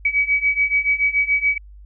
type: beating tone pair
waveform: sine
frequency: 2271 / 2278 Hz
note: C#7 / C#7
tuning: +41 / +47 cents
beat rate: 7 Hz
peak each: -20 / -18 dBFS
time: 0.05-1.58 s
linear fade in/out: 5 ms
effects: added 50 Hz sine -39 dBFS peak until 1.85 s